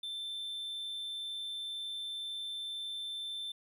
triangle tone, 3549 Hz, A7, 14 cents sharp, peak -36 dBFS, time 0.03-3.52 s, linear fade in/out 5 ms, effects none

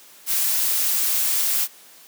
blue noise, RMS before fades -21 dBFS, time 0.26-1.68 s, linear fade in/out 50 ms, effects white hiss -48 dBFS RMS until 2.07 s + high-pass 200 Hz 12 dB/octave

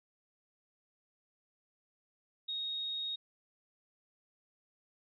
sine tone, 3744 Hz, A#7, 7 cents sharp, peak -35 dBFS, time 2.48-3.16 s, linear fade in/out 10 ms, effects none

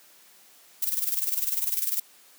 violet noise with tremolo, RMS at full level -25 dBFS, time 0.82-2 s, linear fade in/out 5 ms, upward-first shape square, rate 20 Hz, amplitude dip 65%, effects white hiss -55 dBFS RMS until 2.38 s + high-pass 200 Hz 12 dB/octave

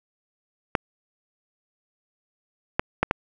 clicks, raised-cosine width 0.5 ms, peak -4 dBFS, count 4, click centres 0.752 / 2.795 / 3.03 / 3.111 s, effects none

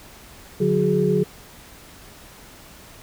sine tone cluster, 147.2 / 182.6 / 370.3 / 418.5 Hz, D3 / F#3 / F#4 / G#4, +4 / -23 / +1 / +13 cents, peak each -24 / -21 / -25 / -20 dBFS, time 0.6-1.24 s, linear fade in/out 10 ms, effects pink hiss -45 dBFS RMS until 3.02 s

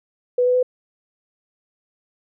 sine tone with pitch steps, 493.9 / 498.5 / 503.1 Hz, B4 / B4 / B4, 0 / +16 / +32 cents, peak -14 dBFS, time 0.38-0.629 s, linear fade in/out 5 ms, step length 83 ms, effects none

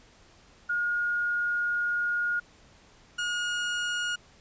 sine / 30% pulse tone pair in turn, 1431 / 1436.7 Hz, F6 / F6, +42 / +49 cents, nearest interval unison, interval 7 cents, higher second, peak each -25 dBFS, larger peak neither, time 0.69-2.4 / 3.18-4.16 s, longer first, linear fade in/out 10 ms, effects pink hiss -57 dBFS RMS until 4.4 s + resampled to 16000 Hz

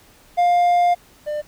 triangle tone pair in turn, 704 / 597.7 Hz, F5 / D5, +14 / +30 cents, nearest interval minor third, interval 284 cents, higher first, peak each -11 / -20 dBFS, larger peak first, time 0.37-0.95 / 1.26-1.42 s, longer first, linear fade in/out 20 ms, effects pink hiss -51 dBFS RMS until 1.47 s

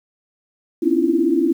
sine tone cluster, 248.1 / 269.6 / 288.3 / 323.6 / 341.3 Hz, B3 / C#4 / D4 / E4 / F4, +8 / -48 / -32 / -32 / -40 cents, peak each -26 / -22 / -23 / -19 / -18 dBFS, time 0.82-1.53 s, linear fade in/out 10 ms, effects 8-bit

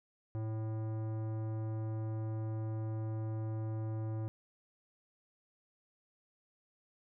sine tone with tanh clipping, 110 Hz, A2, in tune, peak -37 dBFS, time 0.35-4.28 s, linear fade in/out 0 ms, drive 16 dB, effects none

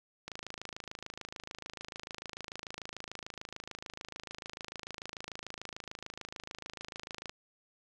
click train, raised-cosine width 0.2 ms, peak -24 dBFS, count 189, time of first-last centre 0.28-7.295 s, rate 26.8 Hz, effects none

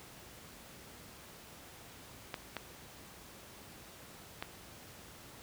clicks, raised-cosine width 0.3 ms, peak -21 dBFS, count 3, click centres 2.342 / 2.567 / 4.425 s, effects pink hiss -53 dBFS RMS until 5.42 s + high-pass 60 Hz 12 dB/octave

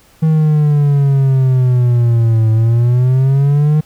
triangle exponential two-way sweep, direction down then up, 160 to 110 to 154.5 Hz, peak -6 dBFS, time 0.22-3.81 s, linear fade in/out 10 ms, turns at 2.51 s, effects pink hiss -48 dBFS RMS until 3.85 s

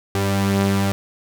sawtooth tone pair together, 98.8 / 196.52 Hz, G2 / G3, +14 / +5 cents, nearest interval octave, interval 1191 cents, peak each -16 dBFS, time 0.15-0.92 s, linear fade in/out 0 ms, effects none

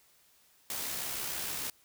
white noise with amplitude modulation, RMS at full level -35 dBFS, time 0.7-1.7 s, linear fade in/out 2 ms, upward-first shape sine, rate 66.5 Hz, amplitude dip 35%, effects white hiss -65 dBFS RMS until 1.84 s

